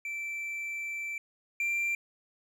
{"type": "tone pair in turn", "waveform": "triangle", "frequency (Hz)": [2334, 2364], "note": ["D7", "D7"], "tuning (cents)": [-11, 11], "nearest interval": "unison", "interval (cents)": 22, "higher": "second", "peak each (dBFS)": [-32, -26], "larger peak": "second", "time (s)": [[0.05, 1.18], [1.6, 1.95]], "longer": "first", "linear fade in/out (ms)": 2, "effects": []}